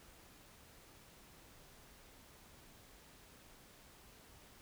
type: silence
effects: pink hiss -61 dBFS RMS until 4.61 s